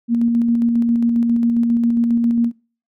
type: tone with tremolo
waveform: sine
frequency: 234.4 Hz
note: A#3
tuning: 10 cents sharp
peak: -12 dBFS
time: 0.08-2.52 s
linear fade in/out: 50 ms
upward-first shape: square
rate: 7.4 Hz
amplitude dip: 25%
effects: noise-tail reverb RT60 0.4 s tail -24 dB re dry